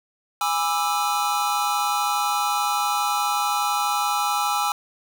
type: chord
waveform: square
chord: E dominant seventh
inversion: first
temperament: just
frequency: 824.1 / 988.9 / 1186.7 / 1318.5 Hz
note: G#5 / B5 / D6 / E6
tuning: -14 / +2 / +18 / 0 cents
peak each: -25 / -30 / -30 / -26 dBFS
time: 0.41-4.72 s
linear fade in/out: 2 ms
effects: 9-bit